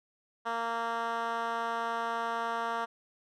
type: tone with band-pass filter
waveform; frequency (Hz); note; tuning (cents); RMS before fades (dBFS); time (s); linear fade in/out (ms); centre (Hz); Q
10% pulse; 230.9; A#3; -16; -33; 0.45-2.86; 20; 1100; 1.1
effects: none